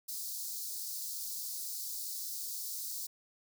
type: high-pass noise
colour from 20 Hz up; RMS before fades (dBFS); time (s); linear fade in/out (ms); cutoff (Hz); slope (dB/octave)
white; -40; 0.08-3.07; 10; 4200; 48
effects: none